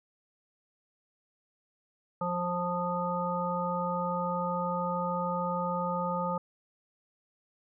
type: harmonic tone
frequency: 176.7 Hz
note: F3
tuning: 21 cents sharp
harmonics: 1 / 3 / 5 / 7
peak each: -34 / -34 / -34 / -34 dBFS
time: 2.21-6.38 s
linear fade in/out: 5 ms
effects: none